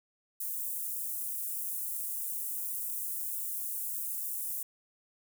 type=high-pass noise; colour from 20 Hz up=white; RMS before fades=-36 dBFS; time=0.4-4.63 s; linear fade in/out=5 ms; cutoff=9200 Hz; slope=24 dB/octave; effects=none